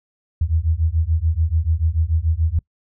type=beating tone pair; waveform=sine; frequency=77.6 / 84.5 Hz; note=D#2 / E2; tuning=-4 / +43 cents; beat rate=6.9 Hz; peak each=-19 dBFS; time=0.41-2.59 s; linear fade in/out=5 ms; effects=noise-tail reverb RT60 0.1 s tail -24 dB re dry